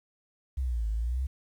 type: exponential two-way sweep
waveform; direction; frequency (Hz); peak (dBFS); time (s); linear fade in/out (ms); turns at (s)
sine; down then up; 68.1 to 52.6 to 67.7; -26; 0.57-1.27; 10; 0.89
effects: tanh soft clip ceiling -22 dBFS + 10-bit